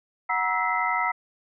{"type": "tone cluster", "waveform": "sine", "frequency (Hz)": [737, 949, 1308, 1967, 2058], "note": ["F#5", "A#5", "E6", "B6", "C7"], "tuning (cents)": [-7, 31, -14, -7, -29], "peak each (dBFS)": [-30, -27, -27, -32, -29], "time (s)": [0.29, 1.12], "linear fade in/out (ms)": 10, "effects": []}